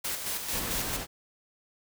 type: noise with tremolo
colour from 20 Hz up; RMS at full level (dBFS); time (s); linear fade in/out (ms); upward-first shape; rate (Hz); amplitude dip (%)
white; -32; 0.04-0.97; 10; square; 4.5; 45
type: noise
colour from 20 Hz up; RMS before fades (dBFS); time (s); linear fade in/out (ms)
pink; -35; 0.51-1.07; 50
effects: none